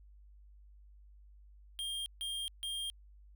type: tone bursts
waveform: square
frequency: 3210 Hz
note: G7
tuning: 40 cents sharp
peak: -37 dBFS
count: 3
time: 1.79-2.9 s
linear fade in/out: 0 ms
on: 270 ms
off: 150 ms
effects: added 50 Hz sine -55 dBFS peak until 3.35 s